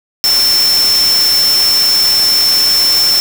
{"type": "tone in noise", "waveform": "sine", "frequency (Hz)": 5360, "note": "E8", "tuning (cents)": 28, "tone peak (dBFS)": -8, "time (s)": [0.24, 3.2], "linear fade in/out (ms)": 0, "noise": "white", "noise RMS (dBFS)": -18, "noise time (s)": [0.24, 3.2], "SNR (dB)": 7, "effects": []}